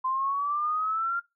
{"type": "exponential sweep", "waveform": "sine", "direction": "up", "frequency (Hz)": [1032, 1396.9], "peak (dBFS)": -25, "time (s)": [0.04, 1.2], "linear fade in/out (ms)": 10, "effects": ["noise-tail reverb RT60 0.2 s tail -20 dB re dry"]}